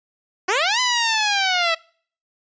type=linear two-way sweep; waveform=10% pulse; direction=up then down; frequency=349.2 to 1015 to 649 Hz; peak=-9 dBFS; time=0.48-1.75 s; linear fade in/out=10 ms; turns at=0.8 s; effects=noise-tail reverb RT60 0.5 s tail -25 dB re dry + resampled to 16000 Hz